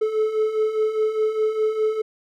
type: beating tone pair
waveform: triangle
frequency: 430.1 / 435 Hz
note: A4 / A4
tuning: -39 / -20 cents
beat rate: 4.9 Hz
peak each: -24 / -18 dBFS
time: 0.01-2.02 s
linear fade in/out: 10 ms
effects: none